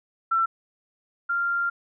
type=tone pair in turn; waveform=sine; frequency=1344 / 1390.6 Hz; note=E6 / F6; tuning=+33 / -8 cents; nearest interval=minor second; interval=59 cents; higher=second; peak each=-19 / -22 dBFS; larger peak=first; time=0.31-0.46 / 1.29-1.7 s; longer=second; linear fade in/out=10 ms; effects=none